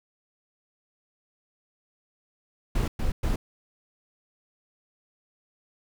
brown noise bursts, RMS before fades -25 dBFS, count 3, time 2.75-3.36 s, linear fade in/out 5 ms, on 130 ms, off 110 ms, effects none

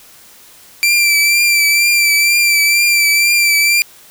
sawtooth tone with vibrato, 2348 Hz, D7, 1 cent flat, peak -6 dBFS, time 0.83-3.82 s, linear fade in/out 0 ms, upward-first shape triangle, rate 2.1 Hz, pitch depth 38 cents each way, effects white hiss -42 dBFS RMS until 4.1 s

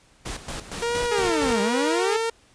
pink noise with tremolo, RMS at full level -32 dBFS, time 0.25-1.62 s, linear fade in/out 10 ms, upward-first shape square, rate 4.3 Hz, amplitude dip 70%
sawtooth tone with vibrato, 466.2 Hz, A#4, in tune, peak -19 dBFS, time 0.82-2.3 s, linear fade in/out 5 ms, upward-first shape triangle, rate 1.3 Hz, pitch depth 68 cents each way
sawtooth linear two-way sweep, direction down then up, 432.4 to 196 to 432.4 Hz, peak -19 dBFS, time 1.11-2.17 s, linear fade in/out 10 ms, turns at 1.61 s
effects pink hiss -57 dBFS RMS until 2.54 s + resampled to 22050 Hz

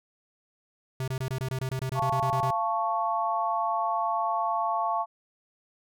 square tone bursts, 130.81 Hz, C3, in tune, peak -29 dBFS, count 15, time 1-2.506 s, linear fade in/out 2 ms, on 78 ms, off 24 ms
sine chord, F augmented, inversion none, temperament equal with one note detuned, 689.2 / 880 / 1108.7 Hz, F5 / A5 / C#6, -23 / 0 / 0 cents, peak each -29 dBFS, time 1.94-5.06 s, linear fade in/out 50 ms
effects none

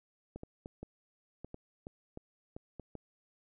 clicks, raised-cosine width 2 ms, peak -30 dBFS, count 11, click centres 0.36 / 0.434 / 0.659 / 0.83 / 1.446 / 1.544 / 1.869 / 2.174 / 2.565 / 2.797 / 2.953 s, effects none

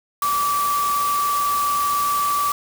sine tone in noise, 1157 Hz, D6, 26 cents flat, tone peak -18 dBFS, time 0.22-2.52 s, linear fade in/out 2 ms, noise white, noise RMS -29 dBFS, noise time 0.22-2.52 s, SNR +8 dB, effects none

